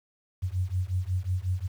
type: beating tone pair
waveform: sine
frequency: 89.3 / 94.8 Hz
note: F2 / F#2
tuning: +39 / +43 cents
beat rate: 5.5 Hz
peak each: -29 dBFS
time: 0.42-1.68 s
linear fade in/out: 20 ms
effects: 9-bit